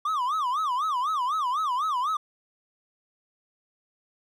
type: tone with vibrato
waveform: triangle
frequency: 1122 Hz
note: C#6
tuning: 21 cents sharp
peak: -22 dBFS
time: 0.05-2.17 s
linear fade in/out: 5 ms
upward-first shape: sine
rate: 4 Hz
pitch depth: 250 cents each way
effects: none